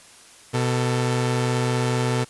sawtooth tone pair together, 124.7 / 444.4 Hz, B2 / A4, +17 / +17 cents, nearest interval octave + minor seventh, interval 2200 cents, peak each -17 / -23 dBFS, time 0.53-2.25 s, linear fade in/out 20 ms, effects white hiss -48 dBFS RMS until 2.29 s + resampled to 24000 Hz

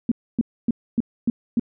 sine tone bursts, 233.4 Hz, A#3, 2 cents sharp, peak -15 dBFS, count 6, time 0.09-1.596 s, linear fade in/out 2 ms, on 26 ms, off 270 ms, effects none

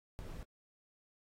brown noise, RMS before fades -45 dBFS, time 0.19-0.43 s, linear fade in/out 0 ms, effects AAC 48 kbps

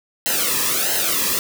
white noise with flanger, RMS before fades -20 dBFS, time 0.26-1.39 s, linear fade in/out 0 ms, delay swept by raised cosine 0.85 to 1.39 ms, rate 1.5 Hz, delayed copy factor -0.75, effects none

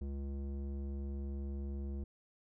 square tone with low-pass filter, 69.3 Hz, C#2, in tune, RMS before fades -40 dBFS, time 0.01-2.04 s, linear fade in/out 5 ms, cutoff 340 Hz, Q 1.1, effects none

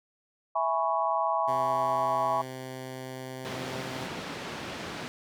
sine chord, C# minor seventh, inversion first, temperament equal, 659.3 / 830.6 / 987.8 / 1108.7 Hz, E5 / G#5 / B5 / C#6, 0 / 0 / 0 / 0 cents, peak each -30 dBFS, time 0.55-2.42 s, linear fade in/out 10 ms
10% pulse tone, 129.9 Hz, C3, 12 cents flat, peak -29 dBFS, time 1.47-4.08 s, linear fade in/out 20 ms
pink band-pass noise, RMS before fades -38 dBFS, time 3.45-5.08 s, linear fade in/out 0 ms, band 150 to 4200 Hz, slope 12 dB/octave
effects none

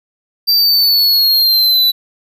square linear sweep, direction down, 4699 to 3951 Hz, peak -9 dBFS, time 0.47-1.92 s, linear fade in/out 20 ms, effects none

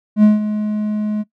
triangle tone with ADSR envelope, 211.6 Hz, G#3, 33 cents sharp, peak -3 dBFS, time 0.16-1.24 s, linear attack 73 ms, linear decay 160 ms, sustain -12 dB, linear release 31 ms, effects noise-tail reverb RT60 0.1 s tail -19 dB re dry

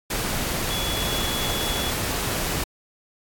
sine tone in noise, 3390 Hz, G#7, 35 cents sharp, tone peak -29 dBFS, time 0.7-1.91 s, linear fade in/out 5 ms, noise pink, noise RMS -26 dBFS, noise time 0.1-2.64 s, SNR -6 dB, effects AAC 64 kbps

